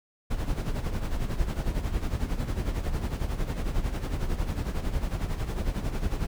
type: noise with tremolo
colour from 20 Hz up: brown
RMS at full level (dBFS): -26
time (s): 0.3-6.27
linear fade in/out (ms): 10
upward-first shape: sine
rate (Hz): 11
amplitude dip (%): 65
effects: none